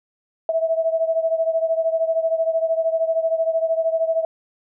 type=beating tone pair; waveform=sine; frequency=649 / 662 Hz; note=E5 / E5; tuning=-27 / +7 cents; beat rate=13 Hz; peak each=-19 / -23 dBFS; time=0.49-4.25 s; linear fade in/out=2 ms; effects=none